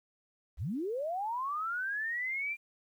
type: linear sweep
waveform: sine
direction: up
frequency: 43.65 to 2400 Hz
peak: -32 dBFS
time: 0.57-2.57 s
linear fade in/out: 50 ms
effects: 11-bit